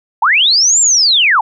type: linear two-way sweep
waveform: sine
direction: up then down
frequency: 784 to 7500 to 784 Hz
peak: -7 dBFS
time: 0.22-1.41 s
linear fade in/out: 5 ms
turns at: 0.8 s
effects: none